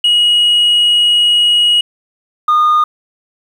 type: tone pair in turn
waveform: sine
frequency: 2900 / 1223.2 Hz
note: F#7 / D#6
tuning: -35 / -30 cents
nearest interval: octave + minor third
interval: 1495 cents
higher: first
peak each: -5 dBFS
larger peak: neither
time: 0.04-1.81 / 2.48-2.84 s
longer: first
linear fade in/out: 5 ms
effects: tanh soft clip ceiling -6 dBFS + 7-bit